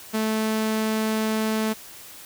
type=tone; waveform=sawtooth; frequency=218.6 Hz; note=A3; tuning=11 cents flat; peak=-18 dBFS; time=0.13-1.74 s; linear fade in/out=20 ms; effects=white hiss -43 dBFS RMS until 2.25 s